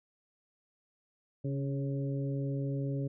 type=harmonic tone with a mistuned harmonic; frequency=137.7 Hz; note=C#3; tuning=11 cents flat; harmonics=1 / 2 / 3 / 4; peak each=-32 / -38 / -42 / -44 dBFS; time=1.44-3.08 s; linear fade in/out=10 ms; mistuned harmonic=2; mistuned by=+27 cents; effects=none